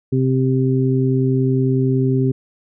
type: harmonic tone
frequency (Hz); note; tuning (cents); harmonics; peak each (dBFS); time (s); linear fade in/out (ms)
130.9; C3; +1; 1 / 2 / 3; -16 / -19 / -21; 0.12-2.32; 10
effects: none